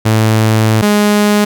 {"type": "tone pair in turn", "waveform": "sawtooth", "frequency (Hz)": [110, 207.7], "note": ["A2", "G#3"], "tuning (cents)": [0, 0], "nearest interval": "major seventh", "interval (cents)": 1100, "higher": "second", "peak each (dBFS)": -4, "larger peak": "neither", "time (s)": [[0.05, 0.82], [0.82, 1.45]], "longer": "first", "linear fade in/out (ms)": 10, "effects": []}